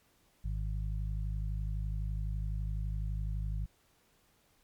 harmonic tone, 51.91 Hz, G#1, in tune, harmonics 1 / 2 / 3, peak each -33 / -39 / -43 dBFS, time 0.44-3.66 s, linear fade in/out 10 ms, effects pink hiss -69 dBFS RMS until 4.63 s + MP3 96 kbps

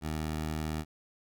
15% pulse tone, 77.78 Hz, D#2, in tune, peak -26 dBFS, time 0.01-0.85 s, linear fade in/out 50 ms, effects none

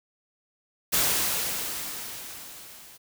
white noise with level ramp, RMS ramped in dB -22 to -49 dBFS, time 0.92-2.98 s, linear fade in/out 20 ms, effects none

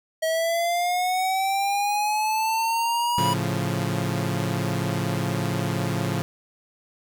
square linear sweep, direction up, 638 to 981 Hz, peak -22 dBFS, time 0.22-3.34 s, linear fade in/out 10 ms
sawtooth chord, A augmented, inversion none, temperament equal, 110 / 138.59 / 174.61 Hz, A2 / C#3 / E#3, 0 / 0 / 0 cents, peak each -24 dBFS, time 3.18-6.22 s, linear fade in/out 0 ms
effects none

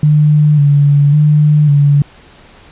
sine tone with vibrato, 146.8 Hz, D3, in tune, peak -5 dBFS, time 0.03-2.02 s, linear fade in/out 2 ms, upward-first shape square, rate 0.91 Hz, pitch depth 39 cents each way, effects pink hiss -41 dBFS RMS until 2.71 s + resampled to 8000 Hz

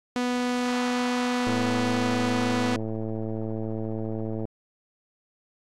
sawtooth tone, 246.9 Hz, B3, in tune, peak -20 dBFS, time 0.16-2.76 s, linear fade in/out 0 ms
click train, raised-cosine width 2 ms, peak -19 dBFS, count 329, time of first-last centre 1.47-4.452 s, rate 110 Hz
effects low-pass 7000 Hz 12 dB/octave + AAC 48 kbps

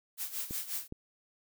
blue noise with tremolo, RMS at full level -35 dBFS, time 0.17-0.88 s, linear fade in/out 50 ms, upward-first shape sine, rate 5.6 Hz, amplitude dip 75%
clicks, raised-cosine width 3 ms, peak -28 dBFS, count 2, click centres 0.509 / 0.924 s
effects none

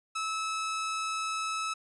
sawtooth tone, 1300 Hz, E6, 24 cents flat, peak -27 dBFS, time 0.15-1.74 s, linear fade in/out 10 ms, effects resampled to 24000 Hz

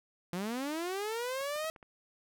sawtooth linear sweep, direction up, 168.8 to 648 Hz, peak -30 dBFS, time 0.33-1.7 s, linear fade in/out 0 ms
clicks, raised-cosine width 0.5 ms, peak -38 dBFS, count 5, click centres 1.411 / 1.56 / 1.645 / 1.762 / 1.828 s
effects none

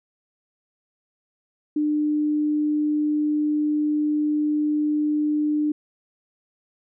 sine tone, 300 Hz, D4, 37 cents sharp, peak -19 dBFS, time 1.76-5.72 s, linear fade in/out 5 ms, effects none

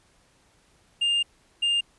triangle tone bursts at uneven times, 2808 Hz, F7, 9 cents sharp, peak -19 dBFS, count 2, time 1.01-1.23 / 1.62-1.81 s, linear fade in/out 10 ms, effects pink hiss -62 dBFS RMS until 1.98 s + resampled to 24000 Hz

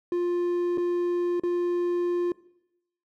triangle tone with dropouts, 351 Hz, F4, 9 cents sharp, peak -21 dBFS, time 0.12-2.32 s, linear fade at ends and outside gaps 2 ms, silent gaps 0.775-0.78 / 1.398-1.435 s, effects noise-tail reverb RT60 0.8 s tail -20 dB re dry

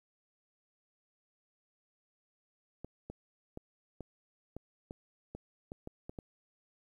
clicks, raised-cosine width 2 ms, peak -29 dBFS, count 11, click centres 2.846 / 3.1 / 3.574 / 4.007 / 4.566 / 4.909 / 5.35 / 5.719 / 5.874 / 6.095 / 6.188 s, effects 11-bit

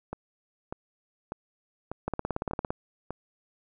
two click trains, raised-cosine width 1 ms, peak -20 / -15 dBFS, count 6 / 12, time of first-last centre 0.13-3.106 / 2.08-2.705 s, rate 1.68 / 17.6 Hz, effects none

